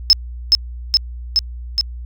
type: tone with echo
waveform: sine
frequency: 5200 Hz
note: E8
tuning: 24 cents flat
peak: -4 dBFS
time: 0.1-0.13 s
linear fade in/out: 0 ms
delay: 420 ms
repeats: 4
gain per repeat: -2 dB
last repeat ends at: 1.81 s
effects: tanh soft clip ceiling -1 dBFS + added 60 Hz sine -27 dBFS peak until 2.05 s